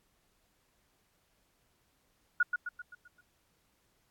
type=tone with echo; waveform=sine; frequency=1447 Hz; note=F#6; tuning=39 cents flat; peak=-22 dBFS; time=2.4-2.43 s; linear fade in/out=5 ms; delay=130 ms; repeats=6; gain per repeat=-6 dB; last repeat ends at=3.21 s; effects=pink hiss -73 dBFS RMS until 4.1 s + AAC 64 kbps